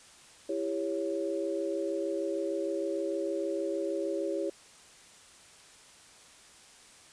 sine chord, C# diminished, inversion first, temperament just, 332.6 / 399.1 / 554.4 Hz, E4 / G4 / C#5, +16 / +31 / 0 cents, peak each -34 dBFS, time 0.49-4.5 s, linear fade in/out 5 ms, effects white hiss -55 dBFS RMS until 7.12 s + resampled to 22050 Hz

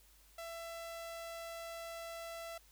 sawtooth tone, 668 Hz, E5, 23 cents sharp, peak -40 dBFS, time 0.38-2.58 s, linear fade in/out 5 ms, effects added 50 Hz sine -65 dBFS peak until 2.71 s + white hiss -66 dBFS RMS until 2.71 s

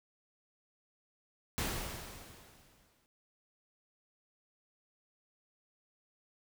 pink noise with exponential decay, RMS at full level -34 dBFS, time 1.58-3.06 s, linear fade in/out 0 ms, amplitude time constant 320 ms, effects none

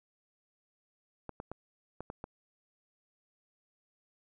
clicks, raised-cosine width 1 ms, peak -26 dBFS, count 6, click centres 1.293 / 1.401 / 1.516 / 2.006 / 2.101 / 2.241 s, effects none

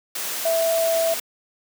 sine tone in noise, 659.3 Hz, E5, in tune, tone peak -18 dBFS, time 0.45-1.14 s, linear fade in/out 5 ms, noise white, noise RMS -28 dBFS, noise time 0.15-1.2 s, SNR +7 dB, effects high-pass 300 Hz 12 dB/octave

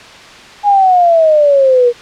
sine exponential sweep, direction down, 833 to 473.3 Hz, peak -5 dBFS, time 0.63-1.93 s, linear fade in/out 50 ms, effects white hiss -34 dBFS RMS until 2.01 s + low-pass 4000 Hz 12 dB/octave

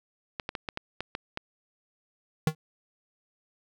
clicks, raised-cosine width 0.3 ms, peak -16 dBFS, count 8, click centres 0.398 / 0.491 / 0.552 / 0.688 / 0.774 / 1.006 / 1.151 / 1.374 s
square tone with exponential decay, 156.4 Hz, D#3, 9 cents sharp, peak -18 dBFS, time 2.47-2.55 s, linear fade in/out 2 ms, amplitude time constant 16 ms
effects none

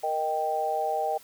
sine chord, Eb major, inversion second, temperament equal, 466.2 / 622.3 / 784 Hz, Bb4 / Eb5 / G5, 0 / 0 / 0 cents, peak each -33 / -30 / -27 dBFS, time 0.03-1.18 s, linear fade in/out 10 ms, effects white hiss -53 dBFS RMS until 1.23 s

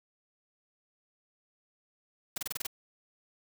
white noise bursts, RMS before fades -34 dBFS, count 7, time 2.36-2.668 s, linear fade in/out 5 ms, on 20 ms, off 28 ms, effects none

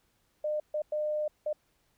sine tone bursts at uneven times, 605 Hz, D#5, 49 cents flat, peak -28 dBFS, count 4, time 0.44-0.6 / 0.74-0.82 / 0.92-1.28 / 1.46-1.53 s, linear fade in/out 5 ms, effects pink hiss -72 dBFS RMS until 1.97 s

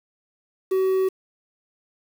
triangle tone with quantisation, 378.7 Hz, F#4, 40 cents sharp, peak -16 dBFS, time 0.71-1.09 s, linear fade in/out 10 ms, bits 7, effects none

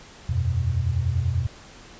sine chord, E suspended second, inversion none, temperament equal, 82.41 / 92.5 / 123.47 Hz, E2 / F#2 / B2, 0 / 0 / 0 cents, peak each -25 dBFS, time 0.29-1.47 s, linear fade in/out 5 ms, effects pink hiss -46 dBFS RMS until 1.99 s + resampled to 16000 Hz

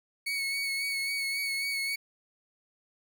30% pulse tone with vibrato, 2217 Hz, C#7, in tune, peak -27 dBFS, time 0.26-1.96 s, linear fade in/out 10 ms, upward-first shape sine, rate 3.7 Hz, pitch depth 26 cents each way, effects none

